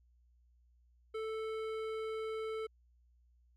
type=tone with hard clipping; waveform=sine; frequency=440 Hz; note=A4; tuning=in tune; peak=-39 dBFS; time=1.14-2.67 s; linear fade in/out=10 ms; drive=13 dB; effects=added 60 Hz sine -65 dBFS peak until 3.56 s